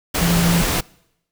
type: tone in noise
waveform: sine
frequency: 170.4 Hz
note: F3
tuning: 42 cents flat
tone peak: -15 dBFS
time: 0.21-0.62 s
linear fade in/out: 10 ms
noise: pink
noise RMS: -20 dBFS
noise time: 0.14-0.81 s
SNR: +2 dB
effects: noise-tail reverb RT60 0.8 s tail -24 dB re dry